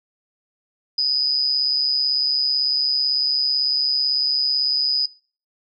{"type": "tone with amplitude modulation", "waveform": "sine", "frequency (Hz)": 4978, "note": "D#8", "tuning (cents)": 0, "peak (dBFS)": -14, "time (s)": [0.98, 5.06], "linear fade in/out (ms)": 5, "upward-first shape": "sine", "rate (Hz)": 138, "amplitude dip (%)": 60, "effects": ["noise-tail reverb RT60 0.4 s tail -22 dB re dry"]}